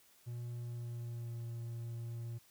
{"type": "tone with pitch glide", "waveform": "triangle", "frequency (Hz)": [119.9, 116.89], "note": ["A#2", "A#2"], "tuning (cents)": [49, 5], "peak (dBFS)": -38, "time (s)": [0.26, 2.39], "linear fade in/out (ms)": 20, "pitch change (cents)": -44, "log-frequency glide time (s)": [0.56, 1.5], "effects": ["white hiss -66 dBFS RMS until 2.5 s"]}